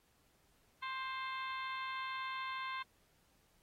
harmonic tone with a mistuned harmonic, 525 Hz, C5, 6 cents sharp, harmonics 2 / 3 / 4 / 5 / 6 / 7 / 8, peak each -41 / -47 / -46 / -52 / -55 / -52 / -58 dBFS, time 0.82-2.83 s, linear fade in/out 10 ms, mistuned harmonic 7, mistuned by -49 cents, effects pink hiss -73 dBFS RMS until 3.62 s + AAC 48 kbps

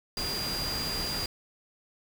sine tone in noise, 4800 Hz, D8, 37 cents sharp, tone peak -32 dBFS, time 0.17-1.26 s, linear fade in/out 2 ms, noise pink, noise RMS -35 dBFS, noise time 0.17-1.26 s, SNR 0 dB, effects none

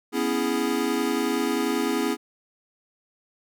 square chord, C# minor seventh, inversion third, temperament equal, 246.9 / 277.2 / 329.6 / 415.3 Hz, B3 / C#4 / E4 / G#4, 0 / 0 / 0 / 0 cents, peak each -29 dBFS, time 0.12-2.17 s, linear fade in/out 50 ms, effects none

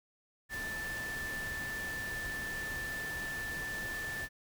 sine tone in noise, 1763 Hz, A6, 3 cents sharp, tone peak -37 dBFS, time 0.49-4.29 s, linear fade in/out 50 ms, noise pink, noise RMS -44 dBFS, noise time 0.49-4.29 s, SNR +4 dB, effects none

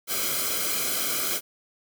white noise with comb filter, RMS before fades -27 dBFS, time 0.07-1.41 s, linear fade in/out 50 ms, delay 1.1 ms, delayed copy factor -0.85, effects none

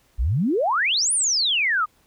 sine exponential two-way sweep, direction up then down, 49.36 to 9990 to 1182 Hz, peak -18 dBFS, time 0.18-1.86 s, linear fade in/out 20 ms, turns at 1.13 s, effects pink hiss -61 dBFS RMS until 2.06 s

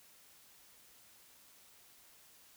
silence, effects white hiss -62 dBFS RMS until 2.56 s

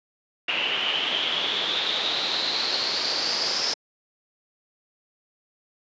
pink noise with low-pass filter sweep, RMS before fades -25 dBFS, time 0.48-3.74 s, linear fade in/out 5 ms, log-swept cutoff 2800 to 5200 Hz, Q 8.7, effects high-pass 400 Hz 12 dB/octave + resampled to 16000 Hz

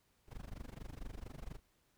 brown noise with amplitude modulation, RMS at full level -43 dBFS, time 0.27-1.6 s, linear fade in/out 50 ms, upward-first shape sine, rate 24.3 Hz, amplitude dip 100%, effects pink hiss -75 dBFS RMS until 1.97 s

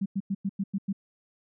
sine tone bursts, 196 Hz, G3, in tune, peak -25 dBFS, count 7, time 0.01-0.929 s, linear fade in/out 10 ms, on 49 ms, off 96 ms, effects none

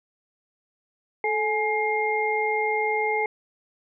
sine tone cluster, 434.7 / 839 / 2121 Hz, A4 / G#5 / C7, -21 / +17 / +23 cents, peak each -26 dBFS, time 1.24-3.26 s, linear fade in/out 2 ms, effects none

